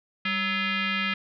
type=tone with frequency modulation; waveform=sine; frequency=196 Hz; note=G3; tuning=in tune; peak=-24 dBFS; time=0.25-1.14 s; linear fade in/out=5 ms; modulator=751 Hz; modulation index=4; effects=none